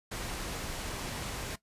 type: low-pass noise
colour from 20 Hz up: pink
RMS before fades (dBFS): -38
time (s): 0.11-1.56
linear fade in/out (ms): 10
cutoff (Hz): 11000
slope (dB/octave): 12
effects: noise-tail reverb RT60 0.1 s tail -17 dB re dry + resampled to 32000 Hz